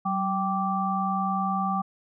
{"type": "tone cluster", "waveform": "sine", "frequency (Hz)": [189.8, 780, 1170], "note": ["F#3", "G5", "D6"], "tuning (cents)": [44, -9, -7], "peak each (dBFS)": -28, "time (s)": [0.05, 1.82], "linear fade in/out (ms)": 10, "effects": []}